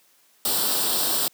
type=noise with comb filter; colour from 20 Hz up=white; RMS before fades=-23 dBFS; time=0.45-1.28 s; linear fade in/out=2 ms; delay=0.23 ms; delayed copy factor=+0.7; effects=white hiss -60 dBFS RMS until 1.33 s + high-pass 200 Hz 12 dB/octave